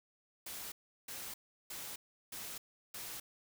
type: noise bursts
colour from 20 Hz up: white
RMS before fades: -45 dBFS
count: 5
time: 0.46-3.2 s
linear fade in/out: 5 ms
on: 260 ms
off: 360 ms
effects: none